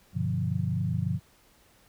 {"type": "chord", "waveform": "sine", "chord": "G dominant seventh", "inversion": "none", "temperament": "equal", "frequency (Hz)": [98, 123.47, 146.83, 174.61], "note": ["G2", "B2", "D3", "F3"], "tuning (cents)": [0, 0, 0, 0], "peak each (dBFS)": [-31, -31, -32, -31], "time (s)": [0.13, 1.2], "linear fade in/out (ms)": 50, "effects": ["pink hiss -61 dBFS RMS until 1.88 s"]}